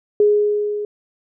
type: tone with level ramp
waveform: sine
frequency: 416.2 Hz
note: G#4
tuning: 4 cents sharp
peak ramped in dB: -9 to -22 dBFS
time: 0.2-0.85 s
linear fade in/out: 2 ms
effects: none